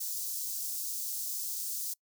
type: high-pass noise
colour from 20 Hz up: white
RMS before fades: -36 dBFS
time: 0-1.94 s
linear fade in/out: 10 ms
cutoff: 5100 Hz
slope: 24 dB/octave
effects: noise-tail reverb RT60 0.1 s tail -26 dB re dry